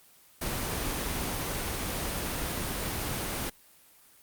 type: noise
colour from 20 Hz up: pink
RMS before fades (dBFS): -32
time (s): 0.41-3.5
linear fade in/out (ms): 10
effects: white hiss -58 dBFS RMS until 4.22 s + Opus 24 kbps